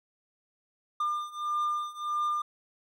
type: beating tone pair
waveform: triangle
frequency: 1200 / 1201.6 Hz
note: D6 / D6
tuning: +37 / +39 cents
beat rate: 1.6 Hz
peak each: -31 / -29 dBFS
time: 1-2.42 s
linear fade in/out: 5 ms
effects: none